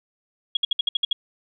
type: tone bursts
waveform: sine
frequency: 3300 Hz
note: G#7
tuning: 12 cents flat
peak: -17 dBFS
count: 8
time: 0.55-1.13 s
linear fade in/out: 5 ms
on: 20 ms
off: 60 ms
effects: none